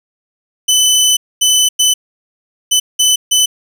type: tone bursts at uneven times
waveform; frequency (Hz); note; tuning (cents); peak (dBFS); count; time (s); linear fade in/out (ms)
20% pulse; 3011; F#7; +30; -3; 6; 0.68-1.17 / 1.41-1.69 / 1.79-1.94 / 2.71-2.8 / 2.99-3.16 / 3.31-3.46; 10
effects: none